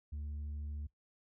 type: tone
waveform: sine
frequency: 73.9 Hz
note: D2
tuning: 11 cents sharp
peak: -36 dBFS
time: 0.12-0.87 s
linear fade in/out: 10 ms
effects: noise-tail reverb RT60 0.1 s tail -19 dB re dry + tanh soft clip ceiling -38 dBFS